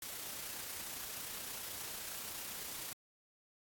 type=noise with amplitude modulation; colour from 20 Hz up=white; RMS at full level=-43 dBFS; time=0.02-2.93 s; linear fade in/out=2 ms; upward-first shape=sine; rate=29.7 Hz; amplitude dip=30%; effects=AAC 64 kbps